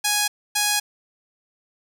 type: tone bursts at uneven times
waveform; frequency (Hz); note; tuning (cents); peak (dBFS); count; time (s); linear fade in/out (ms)
5% pulse; 830.6; G#5; 0; -7; 2; 0.04-0.28 / 0.55-0.8; 10
effects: none